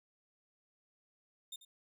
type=tone with echo; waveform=sawtooth; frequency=3632 Hz; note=A#7; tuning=46 cents flat; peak=-40 dBFS; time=1.52-1.56 s; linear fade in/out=5 ms; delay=90 ms; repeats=1; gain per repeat=-14 dB; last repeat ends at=1.65 s; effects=none